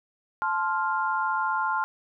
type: chord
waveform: sine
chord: F major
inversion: first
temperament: just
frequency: 873.1 / 1047.7 / 1396.9 Hz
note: A5 / C6 / F6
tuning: -14 / +2 / 0 cents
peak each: -28 dBFS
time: 0.42-1.84 s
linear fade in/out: 0 ms
effects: none